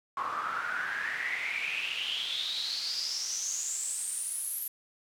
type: noise with band-pass filter sweep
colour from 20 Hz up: pink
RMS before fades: -34 dBFS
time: 0.17-4.68 s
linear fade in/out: 2 ms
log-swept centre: 1100 to 12000 Hz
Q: 9.7
effects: none